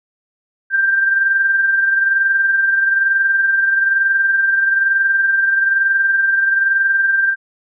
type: tone pair together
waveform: sine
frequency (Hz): 1578.9 / 1600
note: G6 / G6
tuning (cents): +12 / +35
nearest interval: unison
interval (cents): 23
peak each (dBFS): -12 / -23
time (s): 0.7-7.36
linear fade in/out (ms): 50
effects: none